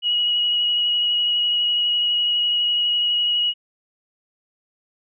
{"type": "tone with vibrato", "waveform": "sine", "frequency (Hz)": 2907, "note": "F#7", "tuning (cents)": -31, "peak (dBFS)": -17, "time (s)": [0.02, 3.54], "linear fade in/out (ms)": 50, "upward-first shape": "sine", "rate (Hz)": 12, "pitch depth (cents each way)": 13, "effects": []}